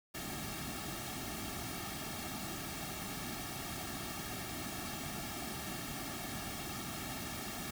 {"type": "noise with comb filter", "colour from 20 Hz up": "pink", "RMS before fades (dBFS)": -42, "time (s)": [0.14, 7.71], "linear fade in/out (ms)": 10, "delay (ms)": 2, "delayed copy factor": -0.85, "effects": []}